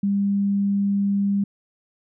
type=tone; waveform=sine; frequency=199.9 Hz; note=G3; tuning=34 cents sharp; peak=-18 dBFS; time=0.03-1.44 s; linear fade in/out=5 ms; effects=none